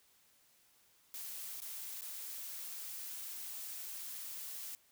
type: noise with dropouts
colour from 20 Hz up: blue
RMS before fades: -45 dBFS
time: 1.14-4.75 s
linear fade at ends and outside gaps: 0 ms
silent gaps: 1.603-1.619 / 2.009-2.019 s
effects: white hiss -69 dBFS RMS until 4.91 s